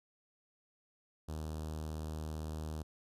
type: tone with notch filter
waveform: sawtooth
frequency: 77.78 Hz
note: D#2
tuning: in tune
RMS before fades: -41 dBFS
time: 1.28-2.83 s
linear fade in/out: 10 ms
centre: 2100 Hz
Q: 0.8
effects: resampled to 32000 Hz